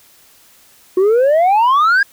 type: exponential sweep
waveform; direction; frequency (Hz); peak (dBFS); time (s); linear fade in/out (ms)
sine; up; 360.7 to 1661.2; -6; 0.97-2.03; 5
effects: tanh soft clip ceiling -8 dBFS + white hiss -48 dBFS RMS until 2.12 s